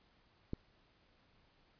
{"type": "click", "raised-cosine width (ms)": 3, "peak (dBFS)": -25, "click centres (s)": 0.534, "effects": ["pink hiss -70 dBFS RMS until 1.79 s", "resampled to 11025 Hz"]}